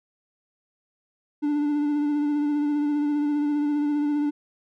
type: tone with vibrato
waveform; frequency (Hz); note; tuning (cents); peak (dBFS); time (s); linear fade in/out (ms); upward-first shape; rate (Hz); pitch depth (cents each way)
triangle; 293.7; D4; 0; -19; 1.42-4.31; 20; sine; 15; 25
effects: none